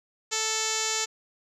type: tone with low-pass filter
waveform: 5% pulse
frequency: 440 Hz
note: A4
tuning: in tune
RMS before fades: -28 dBFS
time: 0.31-1.06 s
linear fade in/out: 20 ms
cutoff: 7200 Hz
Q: 6.6
effects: none